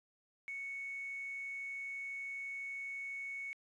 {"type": "tone with quantisation", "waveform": "sine", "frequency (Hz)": 2217, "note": "C#7", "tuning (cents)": 0, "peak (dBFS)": -40, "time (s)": [0.48, 3.53], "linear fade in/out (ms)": 0, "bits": 10, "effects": ["resampled to 22050 Hz"]}